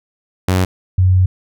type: tone pair in turn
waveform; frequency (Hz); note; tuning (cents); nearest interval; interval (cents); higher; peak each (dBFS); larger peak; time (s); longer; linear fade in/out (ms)
sawtooth / sine; 92.5 / 92.5; F#2 / F#2; 0 / 0; unison; 0; neither; -8; neither; 0.48-0.65 / 0.98-1.26; second; 5
effects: none